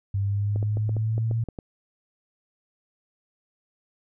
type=linear sweep; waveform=sine; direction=up; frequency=98.2 to 115.2 Hz; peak=-22 dBFS; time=0.14-1.44 s; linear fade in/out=5 ms
type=clicks; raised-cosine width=2 ms; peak=-21 dBFS; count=9; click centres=0.56 / 0.628 / 0.771 / 0.893 / 0.967 / 1.18 / 1.312 / 1.487 / 1.588 s
effects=none